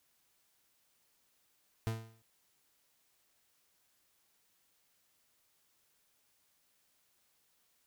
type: tone with exponential decay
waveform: 40% pulse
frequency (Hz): 112.3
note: A2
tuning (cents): +36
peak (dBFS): -29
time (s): 1.87-2.22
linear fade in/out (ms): 0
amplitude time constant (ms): 74
effects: white hiss -74 dBFS RMS until 7.86 s